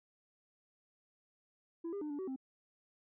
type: tone with pitch steps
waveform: sine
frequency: 334.3 / 401.7 / 300.2 / 289 / 378.7 / 263.8 Hz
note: E4 / G4 / D4 / D4 / F#4 / C4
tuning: +24 / +42 / +38 / -28 / +40 / +14 cents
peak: -35 dBFS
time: 1.84-2.362 s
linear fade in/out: 10 ms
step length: 87 ms
effects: tanh soft clip ceiling -37 dBFS